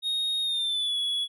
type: tone with pitch glide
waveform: triangle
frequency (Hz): 3729 to 3380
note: A#7 to G#7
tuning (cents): 0 to +30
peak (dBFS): -24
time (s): 0.02-1.28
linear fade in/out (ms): 50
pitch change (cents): -170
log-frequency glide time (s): 0.42-0.97
effects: none